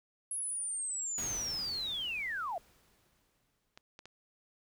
sine linear sweep, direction down, 10740 to 630 Hz, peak -34 dBFS, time 0.31-2.58 s, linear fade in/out 2 ms
pink noise with exponential decay, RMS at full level -42 dBFS, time 1.18-3.81 s, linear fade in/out 0 ms, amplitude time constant 570 ms
clicks, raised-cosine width 0.2 ms, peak -32 dBFS, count 3, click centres 3.775 / 3.991 / 4.056 s
effects none

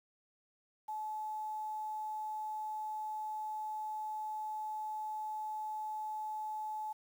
sine tone with quantisation, 860 Hz, A5, 40 cents flat, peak -37 dBFS, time 0.88-6.93 s, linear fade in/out 10 ms, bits 10, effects none

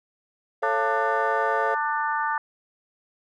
triangle chord, A augmented, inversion none, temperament just, 440 / 550 / 687.5 Hz, A4 / C#5 / E#5, 0 / -14 / -27 cents, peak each -27 / -27 / -27 dBFS, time 0.62-1.75 s, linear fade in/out 10 ms
harmonic tone, 297.1 Hz, D4, 20 cents sharp, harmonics 3 / 4 / 5 / 6, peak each -26 / -28 / -30 / -32 dBFS, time 0.63-2.38 s, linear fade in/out 2 ms
effects none

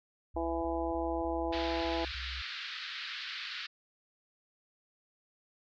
sine tone bursts, 64.5 Hz, C2, 24 cents flat, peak -40 dBFS, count 7, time 0.34-2.42 s, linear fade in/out 10 ms, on 280 ms, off 20 ms
harmonic tone, 166.6 Hz, E3, 19 cents sharp, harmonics 2 / 3 / 4 / 5 / 6, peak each -35 / -39 / -37 / -38 / -44 dBFS, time 0.36-2.05 s, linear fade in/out 5 ms
white band-pass noise, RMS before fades -41 dBFS, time 1.52-3.67 s, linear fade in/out 10 ms, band 1300 to 4500 Hz, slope 48 dB/octave
effects none

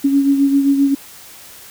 sine beating tone pair, 277.2 / 284.8 Hz, C#4 / C#4, 0 / +47 cents, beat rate 7.6 Hz, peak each -11 / -20 dBFS, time 0.04-0.95 s, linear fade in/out 10 ms, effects white hiss -39 dBFS RMS until 1.7 s

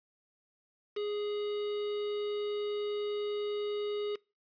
triangle tone with quantisation, 415 Hz, G#4, 1 cent flat, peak -30 dBFS, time 0.96-4.16 s, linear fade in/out 10 ms, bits 7, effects noise-tail reverb RT60 0.3 s tail -25 dB re dry + resampled to 11025 Hz

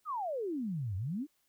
sine exponential two-way sweep, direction down then up, 1318.5 to 89 to 321.8 Hz, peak -33 dBFS, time 0.05-1.27 s, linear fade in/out 50 ms, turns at 0.96 s, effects white hiss -75 dBFS RMS until 1.48 s

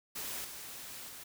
white noise with level steps, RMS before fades -40 / -46 / -48 dBFS, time 0.15-1.24 s, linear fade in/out 10 ms, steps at 0.44 / 1.08 s, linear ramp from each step 10 ms, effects none

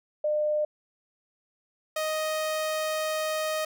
sine / sawtooth tone pair in turn, 603 / 623.9 Hz, D5 / D#5, +46 / +5 cents, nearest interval minor second, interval 59 cents, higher second, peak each -23 dBFS, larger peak neither, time 0.24-0.65 / 1.96-3.65 s, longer second, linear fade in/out 5 ms, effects none

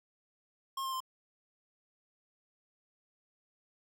square tone with pitch steps, 1074 / 1058.6 / 1043.4 Hz, C6 / C6 / C6, +45 / +20 / -5 cents, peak -35 dBFS, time 0.77-1.004 s, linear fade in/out 5 ms, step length 78 ms, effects none

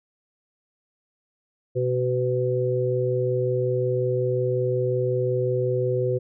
harmonic tone, 125.5 Hz, B2, 28 cents sharp, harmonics 1 / 3 / 4, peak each -25 / -25 / -25 dBFS, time 1.75-6.19 s, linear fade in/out 20 ms, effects none

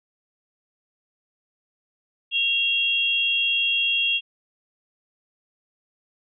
sine tone pair together, 2757 / 3276 Hz, F7 / G#7, -23 / -24 cents, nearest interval minor third, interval 299 cents, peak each -22 dBFS, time 2.31-4.21 s, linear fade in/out 50 ms, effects none

